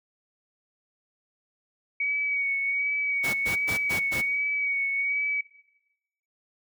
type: tone with vibrato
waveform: sine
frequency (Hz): 2252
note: C#7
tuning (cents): +27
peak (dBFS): -24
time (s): 2-5.41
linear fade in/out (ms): 5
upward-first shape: sine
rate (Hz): 1.3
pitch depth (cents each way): 31
type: noise bursts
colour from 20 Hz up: pink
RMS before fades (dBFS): -32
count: 5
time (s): 3.23-4.22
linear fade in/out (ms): 20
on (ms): 110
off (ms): 110
effects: noise-tail reverb RT60 1.0 s tail -20 dB re dry + high-pass 80 Hz 12 dB/octave